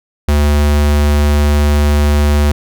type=tone; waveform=square; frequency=73.42 Hz; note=D2; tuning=in tune; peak=-9 dBFS; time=0.28-2.52 s; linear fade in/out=5 ms; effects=none